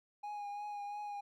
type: tone with vibrato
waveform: triangle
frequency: 823 Hz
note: G#5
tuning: 16 cents flat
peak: -38 dBFS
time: 0.23-1.21 s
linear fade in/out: 10 ms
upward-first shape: triangle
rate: 2.9 Hz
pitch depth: 27 cents each way
effects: none